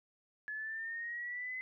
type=exponential sweep; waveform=sine; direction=up; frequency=1706 to 2044 Hz; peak=-38 dBFS; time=0.48-1.61 s; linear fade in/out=0 ms; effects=none